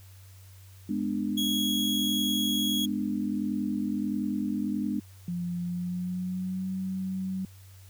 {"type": "chord", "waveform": "sine", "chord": "G# diminished", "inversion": "none", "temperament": "just", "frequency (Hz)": [207.7, 249.2, 299], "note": ["G#3", "B3", "D4"], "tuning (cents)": [0, 16, 31], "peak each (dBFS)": [-30, -32, -32], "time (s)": [0.89, 5], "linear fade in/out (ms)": 5}
{"type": "tone", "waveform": "40% pulse", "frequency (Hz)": 3324, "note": "G#7", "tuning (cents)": 1, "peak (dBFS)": -27, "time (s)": [1.37, 2.86], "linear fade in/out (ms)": 10}
{"type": "tone with pitch glide", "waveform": "sine", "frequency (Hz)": [175.1, 188.75], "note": ["F3", "F#3"], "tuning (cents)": [5, 35], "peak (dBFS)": -29, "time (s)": [5.28, 7.45], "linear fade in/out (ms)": 2, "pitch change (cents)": 130, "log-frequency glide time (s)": [5.6, 6.71]}
{"effects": ["added 95 Hz sine -48 dBFS peak until 7.89 s", "white hiss -58 dBFS RMS until 7.89 s"]}